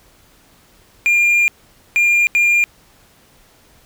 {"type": "tone bursts at uneven times", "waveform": "triangle", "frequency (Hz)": 2404, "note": "D7", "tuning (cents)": 40, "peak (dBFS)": -9, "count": 3, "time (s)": [[1.06, 1.48], [1.96, 2.27], [2.35, 2.64]], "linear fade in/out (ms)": 0, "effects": ["pink hiss -51 dBFS RMS until 3.85 s"]}